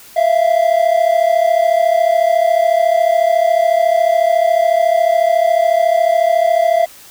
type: tone pair together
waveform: triangle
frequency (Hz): 655 / 689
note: E5 / F5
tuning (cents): -11 / -24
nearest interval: minor second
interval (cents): 87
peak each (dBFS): -11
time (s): 0.16-6.86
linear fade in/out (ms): 10
effects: white hiss -40 dBFS RMS until 7.1 s